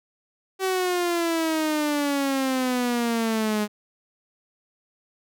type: exponential sweep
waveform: sawtooth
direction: down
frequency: 383.2 to 207.7 Hz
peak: -18 dBFS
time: 0.59-3.68 s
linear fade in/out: 50 ms
effects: none